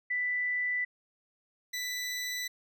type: tone pair in turn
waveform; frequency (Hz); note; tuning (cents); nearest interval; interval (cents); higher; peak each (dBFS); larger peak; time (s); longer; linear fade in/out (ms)
sine / 20% pulse; 1983 / 1983; B6 / B6; +7 / +7; unison; 0; neither; -28; neither; 0.1-0.85 / 1.73-2.48; neither; 10
effects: none

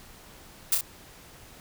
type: noise with echo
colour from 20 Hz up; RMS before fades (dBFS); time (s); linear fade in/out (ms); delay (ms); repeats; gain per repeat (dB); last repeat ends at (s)
blue; -22; 0.72-0.75; 2; 30; 2; -4; 0.81
effects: pink hiss -50 dBFS RMS until 1.6 s

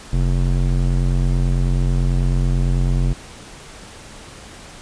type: tone with band-pass filter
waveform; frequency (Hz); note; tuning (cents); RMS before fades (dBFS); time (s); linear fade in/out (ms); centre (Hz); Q
square; 44.57; F1; +36; -17; 0.12-3.14; 20; 110; 0.95
effects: pink hiss -39 dBFS RMS until 4.81 s + resampled to 22050 Hz

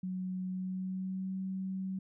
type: tone with pitch glide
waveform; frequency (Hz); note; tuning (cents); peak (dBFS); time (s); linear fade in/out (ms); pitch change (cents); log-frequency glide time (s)
sine; 185 to 189.65; F#3 to F#3; 0 to +43; -34; 0.03-1.99; 5; +43; 0.47-1.36
effects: none

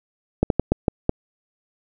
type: slowing click train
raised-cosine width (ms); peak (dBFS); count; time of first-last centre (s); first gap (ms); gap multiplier
2; -3; 6; 0.43-1.094; 72; 1.31
effects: none

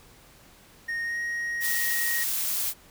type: tone with pitch glide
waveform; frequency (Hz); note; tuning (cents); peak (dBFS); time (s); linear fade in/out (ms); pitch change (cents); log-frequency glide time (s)
triangle; 1854 to 1879.9; A#6 to A#6; -10 to +14; -26; 0.88-2.24; 10; +24; 1.03-1.19
type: noise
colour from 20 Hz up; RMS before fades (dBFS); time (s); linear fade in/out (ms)
blue; -28; 1.6-2.74; 50
effects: pink hiss -54 dBFS RMS until 2.9 s

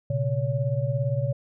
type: tone cluster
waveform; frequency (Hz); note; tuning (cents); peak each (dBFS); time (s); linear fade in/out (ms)
sine; 118.9 / 136.4 / 565; A#2 / C#3 / C#5; +35 / -28 / +33; -26 / -26 / -30; 0.1-1.33; 5
effects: none

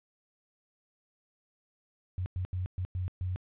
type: tone bursts at uneven times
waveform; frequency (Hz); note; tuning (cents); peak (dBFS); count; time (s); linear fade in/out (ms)
sine; 91.5; F#2; -19; -30; 6; 2.18-2.26 / 2.36-2.45 / 2.53-2.66 / 2.78-2.85 / 2.95-3.08 / 3.21-3.36; 0
effects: resampled to 8000 Hz + 11-bit

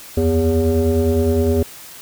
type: tone with frequency modulation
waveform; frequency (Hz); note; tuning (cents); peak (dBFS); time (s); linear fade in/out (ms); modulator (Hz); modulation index
sine; 244.9; B3; -14; -12; 0.17-1.63; 5; 160; 1.6
effects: tanh soft clip ceiling -9 dBFS + white hiss -38 dBFS RMS until 2.01 s

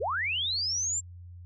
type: linear sweep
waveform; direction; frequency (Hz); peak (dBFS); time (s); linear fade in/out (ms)
sine; up; 349.2 to 7510; -27; 0-1.01; 20
effects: added 88 Hz sine -43 dBFS peak until 1.45 s

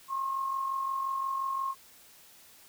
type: tone with amplitude modulation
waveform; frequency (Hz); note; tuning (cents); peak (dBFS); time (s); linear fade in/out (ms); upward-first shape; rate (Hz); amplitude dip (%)
sine; 1076; C6; +48; -27; 0.08-1.75; 50; sine; 45.7; 50
effects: white hiss -56 dBFS RMS until 2.68 s

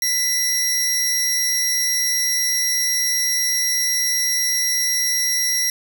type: tone pair together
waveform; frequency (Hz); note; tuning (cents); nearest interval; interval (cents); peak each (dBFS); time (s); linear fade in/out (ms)
sawtooth; 1988 / 5623; B6 / F8; +11 / +11; octave + tritone; 1800; -21 / -16; 0.02-5.7; 2
effects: none

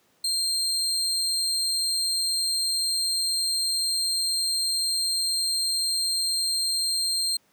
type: tone with amplitude modulation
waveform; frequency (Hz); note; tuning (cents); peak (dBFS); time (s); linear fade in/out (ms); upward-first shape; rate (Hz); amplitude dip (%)
30% pulse; 4186; C8; 0; -19; 0.24-7.37; 5; sine; 169; 30
effects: pink hiss -64 dBFS RMS until 7.52 s + high-pass 150 Hz 12 dB/octave

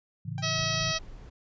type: chord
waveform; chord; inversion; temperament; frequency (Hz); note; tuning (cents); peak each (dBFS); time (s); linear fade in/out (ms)
sine; A major; none; equal; 110 / 138.59 / 164.81; A2 / C#3 / E3; 0 / 0 / 0; -36 / -36 / -37; 0.25-0.92; 10
type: tone with exponential decay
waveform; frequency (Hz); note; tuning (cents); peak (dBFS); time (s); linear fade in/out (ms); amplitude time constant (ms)
sawtooth; 788; G5; +9; -33; 0.38-0.51; 1; 27
type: harmonic tone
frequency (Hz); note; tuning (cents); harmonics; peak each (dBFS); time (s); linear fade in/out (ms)
642; E5; -46; 1 / 2 / 3 / 4 / 5 / 6 / 7 / 8 / 9; -36 / -36 / -36 / -36 / -36 / -36 / -36 / -36 / -36; 0.42-0.99; 20
type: noise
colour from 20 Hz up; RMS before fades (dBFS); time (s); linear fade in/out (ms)
brown; -45; 0.57-1.3; 10
effects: resampled to 16000 Hz

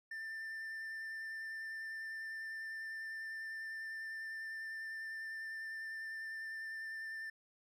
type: tone with vibrato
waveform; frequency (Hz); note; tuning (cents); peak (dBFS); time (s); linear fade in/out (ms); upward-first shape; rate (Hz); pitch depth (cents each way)
triangle; 1785; A6; +24; -40; 0.11-7.3; 5; triangle; 10; 14
effects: none

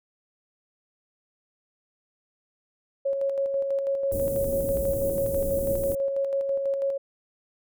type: tone with tremolo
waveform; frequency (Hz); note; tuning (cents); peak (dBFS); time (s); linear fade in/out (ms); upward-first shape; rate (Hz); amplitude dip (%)
sine; 550; C#5; -14; -22; 3.05-6.98; 10; square; 6.1; 35
type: band-stop noise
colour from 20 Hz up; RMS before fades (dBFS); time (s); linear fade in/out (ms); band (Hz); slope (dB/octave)
pink; -32; 4.12-5.95; 2; 460 to 10000; 24
effects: none

